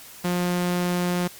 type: tone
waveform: sawtooth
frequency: 177.5 Hz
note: F3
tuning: 28 cents sharp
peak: -18 dBFS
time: 0.24-1.28 s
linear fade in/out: 10 ms
effects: white hiss -44 dBFS RMS until 1.39 s + Opus 48 kbps